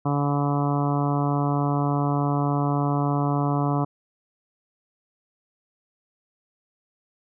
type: harmonic tone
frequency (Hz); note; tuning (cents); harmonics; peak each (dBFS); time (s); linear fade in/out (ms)
143.4; D3; -41; 1 / 2 / 3 / 4 / 5 / 6 / 7 / 8 / 9; -23 / -26 / -33 / -35 / -30 / -36 / -32 / -34 / -38; 0.05-3.85; 10
effects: none